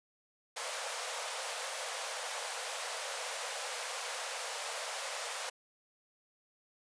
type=high-pass noise; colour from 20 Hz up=pink; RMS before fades=-39 dBFS; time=0.56-5.5 s; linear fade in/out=10 ms; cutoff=470 Hz; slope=96 dB/octave; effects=resampled to 22050 Hz